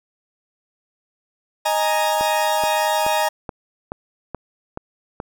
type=chord; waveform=40% pulse; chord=D# suspended fourth; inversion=none; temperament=equal; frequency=622.3 / 830.6 / 932.3 Hz; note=D#5 / G#5 / A#5; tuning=0 / 0 / 0 cents; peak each=-21 dBFS; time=1.65-3.29 s; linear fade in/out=10 ms
type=click train; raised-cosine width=1 ms; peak=-14 dBFS; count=8; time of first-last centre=2.21-5.201 s; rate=2.34 Hz
effects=none